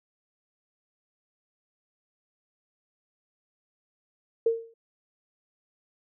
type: tone with exponential decay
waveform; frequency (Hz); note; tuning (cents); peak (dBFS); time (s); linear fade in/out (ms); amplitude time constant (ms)
sine; 457.3; A#4; -33; -17; 4.46-4.74; 5; 59
effects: none